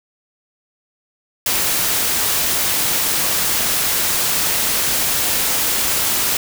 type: noise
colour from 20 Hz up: white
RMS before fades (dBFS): -18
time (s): 1.46-6.37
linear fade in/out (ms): 2
effects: none